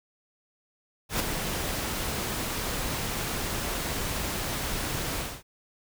pink noise with ADSR envelope, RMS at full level -25 dBFS, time 1.09-5.43 s, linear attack 110 ms, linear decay 7 ms, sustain -6 dB, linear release 250 ms, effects none

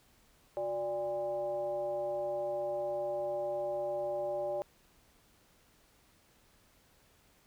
sine tone with frequency modulation, 587.3 Hz, D5, in tune, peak -32 dBFS, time 0.57-4.62 s, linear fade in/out 0 ms, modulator 224 Hz, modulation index 0.71, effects pink hiss -66 dBFS RMS until 7.46 s

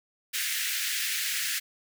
pink high-pass noise, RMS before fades -30 dBFS, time 0.33-1.6 s, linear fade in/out 20 ms, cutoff 1600 Hz, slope 48 dB/octave, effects none

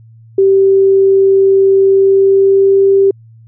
sine tone with pitch glide, 388.6 to 391.8 Hz, G4 to G4, -15 to -1 cents, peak -5 dBFS, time 0.38-3.11 s, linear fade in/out 5 ms, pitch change +14 cents, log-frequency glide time 1.84-2.9 s, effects added 113 Hz sine -37 dBFS peak until 3.47 s

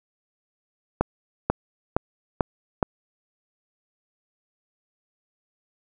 accelerating click train, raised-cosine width 1 ms, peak -5 dBFS, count 5, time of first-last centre 1.01-2.828 s, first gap 490 ms, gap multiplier 0.95, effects none

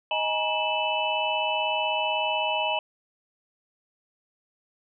sine tone cluster, 627 / 835 / 951 / 2624 / 2982 Hz, D#5 / G#5 / A#5 / E7 / F#7, +13 / +9 / +34 / -9 / +13 cents, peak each -30 dBFS, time 0.11-2.79 s, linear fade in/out 2 ms, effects none

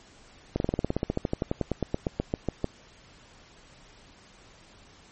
slowing click train, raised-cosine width 2 ms, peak -12 dBFS, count 25, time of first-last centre 0.56-2.643 s, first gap 41 ms, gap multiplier 1.06, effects pink hiss -54 dBFS RMS until 5.11 s + MP3 32 kbps

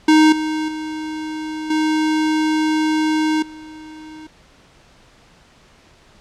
square tone with level steps, 311.1 Hz, D#4, in tune, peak -9 / -20 / -25 / -16 / -35 dBFS, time 0.08-4.27 s, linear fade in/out 5 ms, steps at 0.32 / 0.68 / 1.7 / 3.42 s, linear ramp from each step 5 ms, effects pink hiss -50 dBFS RMS until 6.2 s + low-pass 6000 Hz 12 dB/octave

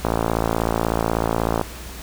click train, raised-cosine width 1 ms, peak -5 dBFS, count 89, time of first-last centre 0.05-1.613 s, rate 56.3 Hz, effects added 60 Hz sine -36 dBFS peak until 2.02 s + pink hiss -37 dBFS RMS until 2.02 s

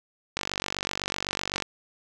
click train, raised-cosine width 0.2 ms, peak -10 dBFS, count 61, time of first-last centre 0.37-1.623 s, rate 47.9 Hz, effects none

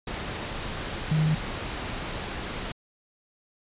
sine tone in noise, 155.56 Hz, D#3, in tune, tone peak -20 dBFS, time 1.11-1.35 s, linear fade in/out 5 ms, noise pink, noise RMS -33 dBFS, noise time 0.07-2.72 s, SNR +10 dB, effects resampled to 8000 Hz

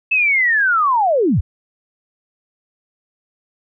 sine linear sweep, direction down, 2637 to 52.6 Hz, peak -12 dBFS, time 0.11-1.41 s, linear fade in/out 10 ms, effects none

